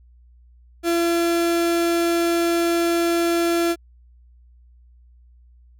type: tone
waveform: 35% pulse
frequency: 339.4 Hz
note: F4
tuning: 49 cents flat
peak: -16 dBFS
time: 0.83-3.76 s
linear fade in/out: 50 ms
effects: added 60 Hz sine -48 dBFS peak until 5.79 s